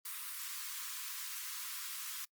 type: high-pass noise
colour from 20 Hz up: white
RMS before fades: -43 dBFS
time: 0.05-2.25 s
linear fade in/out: 5 ms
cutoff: 990 Hz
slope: 96 dB/octave
effects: noise-tail reverb RT60 0.1 s tail -25 dB re dry + Opus 32 kbps